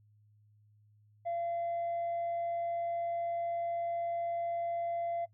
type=tone with tanh clipping; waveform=sine; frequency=684 Hz; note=F5; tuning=36 cents flat; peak=-33 dBFS; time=1.25-5.26 s; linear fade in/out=20 ms; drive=1 dB; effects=noise-tail reverb RT60 0.1 s tail -19 dB re dry + added 105 Hz sine -62 dBFS peak until 5.33 s